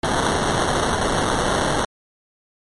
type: noise with sample-and-hold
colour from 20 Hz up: violet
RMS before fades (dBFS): -20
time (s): 0.03-1.85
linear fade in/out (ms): 5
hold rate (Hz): 2450
effects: MP3 48 kbps